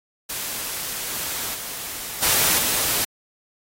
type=noise with level steps; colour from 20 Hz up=white; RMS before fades=-28 / -32 / -19 / -22 dBFS; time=0.29-3.05 s; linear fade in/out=10 ms; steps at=1.54 / 2.22 / 2.58 s; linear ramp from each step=10 ms; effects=AAC 48 kbps